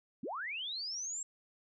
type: linear sweep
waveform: sine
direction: up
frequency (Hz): 174.61 to 7640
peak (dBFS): -37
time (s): 0.23-1.23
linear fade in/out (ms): 5
effects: none